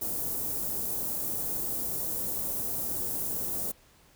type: band-stop noise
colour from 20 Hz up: white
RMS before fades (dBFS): -32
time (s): 0.01-3.72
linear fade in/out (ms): 10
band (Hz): 530 to 12000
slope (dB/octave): 12
effects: pink hiss -60 dBFS RMS until 4.15 s